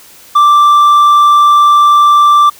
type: tone with hard clipping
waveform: sine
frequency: 1174.7 Hz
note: D6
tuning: in tune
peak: -4 dBFS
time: 0.35-2.5 s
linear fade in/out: 10 ms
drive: 3 dB
effects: white hiss -38 dBFS RMS until 2.59 s